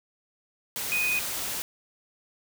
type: tone in noise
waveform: sine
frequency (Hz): 2489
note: D#7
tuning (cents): 0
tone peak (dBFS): -24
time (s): 0.92-1.19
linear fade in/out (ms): 0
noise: white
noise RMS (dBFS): -32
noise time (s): 0.76-1.62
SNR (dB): +5
effects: none